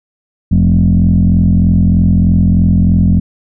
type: tone with frequency modulation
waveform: sine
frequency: 134.5 Hz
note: C3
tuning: 48 cents sharp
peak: -5 dBFS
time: 0.51-3.2 s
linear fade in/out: 10 ms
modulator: 43.2 Hz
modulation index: 2.1
effects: tanh soft clip ceiling -1 dBFS